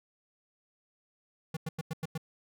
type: tone bursts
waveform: square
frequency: 160 Hz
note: D#3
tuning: 49 cents sharp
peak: -33 dBFS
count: 6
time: 1.54-2.178 s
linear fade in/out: 5 ms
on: 28 ms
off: 94 ms
effects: none

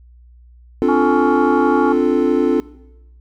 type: chord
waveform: triangle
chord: D minor seventh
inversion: third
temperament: equal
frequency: 261.6 / 293.7 / 349.2 / 440 Hz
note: C4 / D4 / F4 / A4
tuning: 0 / 0 / 0 / 0 cents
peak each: -16 dBFS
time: 0.82-2.6 s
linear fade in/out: 0 ms
type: harmonic tone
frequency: 280 Hz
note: C#4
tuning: 18 cents sharp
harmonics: 3 / 4 / 5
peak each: -19 / -23 / -27 dBFS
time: 0.88-1.93 s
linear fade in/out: 10 ms
effects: noise-tail reverb RT60 0.9 s tail -20 dB re dry + added 60 Hz sine -42 dBFS peak until 3.2 s

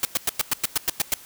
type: noise bursts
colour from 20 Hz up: white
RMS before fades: -21 dBFS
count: 10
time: 0.03-1.14 s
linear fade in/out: 2 ms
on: 21 ms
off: 100 ms
effects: white hiss -46 dBFS RMS until 1.25 s

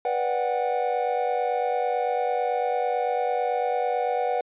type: chord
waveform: triangle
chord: G major seventh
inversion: first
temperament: just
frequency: 490 / 588 / 735 / 784 Hz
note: B4 / D5 / F#5 / G5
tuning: -14 / +2 / -12 / 0 cents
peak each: -25 / -30 / -24 / -29 dBFS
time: 0.05-4.41 s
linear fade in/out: 2 ms
effects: resampled to 8000 Hz

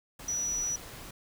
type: tone in noise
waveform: sine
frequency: 5880 Hz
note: F#8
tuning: 12 cents flat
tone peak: -29 dBFS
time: 0.28-0.76 s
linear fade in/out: 5 ms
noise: pink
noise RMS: -45 dBFS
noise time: 0.19-1.11 s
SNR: +13 dB
effects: none

